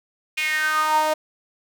sawtooth tone with high-pass filter sweep, 309.3 Hz, D#4, 10 cents flat, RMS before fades -21 dBFS, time 0.37-1.14 s, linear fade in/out 10 ms, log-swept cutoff 2500 to 680 Hz, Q 6.9, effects none

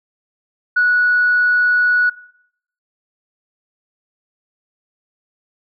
sine tone, 1468 Hz, F#6, 14 cents flat, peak -10 dBFS, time 0.76-2.1 s, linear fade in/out 10 ms, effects noise-tail reverb RT60 0.7 s tail -19 dB re dry + tanh soft clip ceiling -6 dBFS

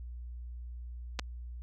clicks, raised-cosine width 0.2 ms, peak -17 dBFS, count 2, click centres 1.191 / 1.195 s, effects added 60 Hz sine -40 dBFS peak until 1.62 s

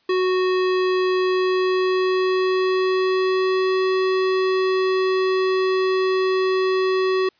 square tone with pitch glide, 370 to 375.8 Hz, F#4 to F#4, 0 to +27 cents, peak -18 dBFS, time 0.09-7.29 s, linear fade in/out 5 ms, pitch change +27 cents, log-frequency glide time 1.18-3.82 s, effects white hiss -62 dBFS RMS until 7.39 s + resampled to 11025 Hz

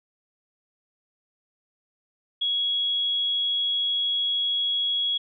sine tone, 3331 Hz, G#7, 4 cents sharp, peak -22 dBFS, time 2.41-5.18 s, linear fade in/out 10 ms, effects none

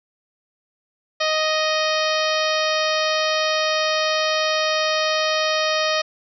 harmonic tone, 623 Hz, D#5, 2 cents sharp, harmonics 1 / 2 / 3 / 4 / 5 / 6 / 7 / 8 / 9, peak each -22 / -25 / -27 / -28 / -29 / -30 / -30 / -31 / -32 dBFS, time 1.2-6.02 s, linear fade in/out 10 ms, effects none

